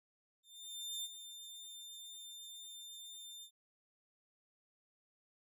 sawtooth tone with ADSR envelope, 3598 Hz, A7, 38 cents sharp, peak -36 dBFS, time 0.43-3.51 s, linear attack 610 ms, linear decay 37 ms, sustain -10 dB, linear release 85 ms, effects none

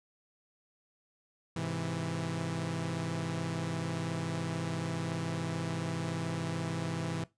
sawtooth chord, Ab augmented, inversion none, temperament equal, 103.83 / 130.81 / 164.81 Hz, Ab2 / C3 / E3, 0 / 0 / 0 cents, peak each -37 / -35 / -31 dBFS, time 1.56-7.24 s, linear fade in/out 5 ms, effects noise-tail reverb RT60 0.2 s tail -19 dB re dry + resampled to 22050 Hz

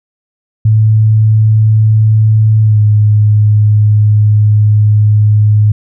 sine tone with pitch glide, 108.9 to 105.68 Hz, A2 to G#2, -17 to +31 cents, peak -4 dBFS, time 0.65-5.72 s, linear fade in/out 5 ms, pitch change -52 cents, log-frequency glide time 2.62-2.8 s, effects none

